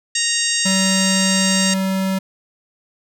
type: harmonic tone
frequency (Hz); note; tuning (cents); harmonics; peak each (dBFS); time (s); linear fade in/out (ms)
932.3; A#5; 0; 2 / 3 / 4 / 5 / 6 / 7 / 8 / 9; -25 / -25 / -25 / -25 / -25 / -25 / -25 / -25; 0.15-1.74; 5
type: tone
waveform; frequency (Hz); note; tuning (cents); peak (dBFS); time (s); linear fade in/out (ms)
square; 190.9; G3; -46; -18; 0.65-2.19; 10
effects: none